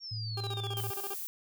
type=exponential sweep; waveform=sine; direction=down; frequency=5588 to 3000 Hz; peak=-39 dBFS; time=0-0.84 s; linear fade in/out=50 ms
type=tone; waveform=sine; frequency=110 Hz; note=A2; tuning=in tune; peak=-35 dBFS; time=0.11-0.91 s; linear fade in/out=10 ms
type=tone with tremolo; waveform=20% pulse; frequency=397.2 Hz; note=G4; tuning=23 cents sharp; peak=-32 dBFS; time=0.37-1.15 s; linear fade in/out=5 ms; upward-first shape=square; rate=15 Hz; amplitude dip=80%
type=noise; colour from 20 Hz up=violet; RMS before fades=-39 dBFS; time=0.77-1.27 s; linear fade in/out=0 ms
effects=none